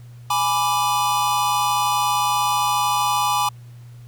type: chord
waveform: square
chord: G# diminished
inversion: none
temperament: equal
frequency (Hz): 830.6 / 987.8 / 1174.7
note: G#5 / B5 / D6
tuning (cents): 0 / 0 / 0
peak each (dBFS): -23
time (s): 0.3-3.49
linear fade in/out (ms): 5
effects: added 120 Hz sine -38 dBFS peak until 4.07 s + pink hiss -56 dBFS RMS until 4.07 s